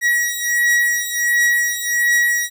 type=beating tone pair; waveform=45% pulse; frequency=1913 / 1914.4 Hz; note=A#6 / A#6; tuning=+44 / +46 cents; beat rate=1.4 Hz; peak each=-17 / -19 dBFS; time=0.01-2.5 s; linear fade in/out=50 ms; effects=none